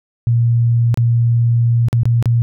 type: tone with dropouts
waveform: sine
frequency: 117.7 Hz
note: A#2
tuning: 17 cents sharp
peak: -10 dBFS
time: 0.27-2.42 s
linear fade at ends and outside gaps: 0 ms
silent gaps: 0.943-0.974 / 1.885-1.929 / 2.033-2.055 / 2.226-2.257 s
effects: none